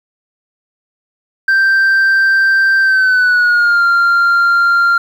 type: tone with pitch glide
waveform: sine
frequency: 1568 to 1388.9 Hz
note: G6 to F6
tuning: 0 to -10 cents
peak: -5 dBFS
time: 1.48-4.98 s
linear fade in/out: 5 ms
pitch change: -210 cents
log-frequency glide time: 2.81-3.84 s
effects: tanh soft clip ceiling -7 dBFS + 7-bit

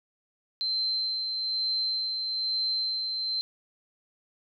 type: tone with tremolo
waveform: sine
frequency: 4106 Hz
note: C8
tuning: 33 cents flat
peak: -25 dBFS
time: 0.61-3.41 s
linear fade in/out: 0 ms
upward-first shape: sine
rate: 1.1 Hz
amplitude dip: 35%
effects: none

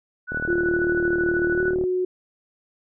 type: tone with tremolo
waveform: sine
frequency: 1480 Hz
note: F#6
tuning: in tune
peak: -22 dBFS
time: 0.27-1.75 s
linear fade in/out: 50 ms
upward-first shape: sine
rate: 13 Hz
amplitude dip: 60%
type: click train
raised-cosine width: 2 ms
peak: -18 dBFS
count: 59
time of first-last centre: 0.32-1.838 s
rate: 38.2 Hz
type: tone with pitch glide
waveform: sine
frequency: 349.2 to 366.3 Hz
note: F4 to F#4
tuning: 0 to -17 cents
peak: -20 dBFS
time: 0.48-2.05 s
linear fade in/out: 5 ms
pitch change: +83 cents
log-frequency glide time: 1.54-1.61 s
effects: none

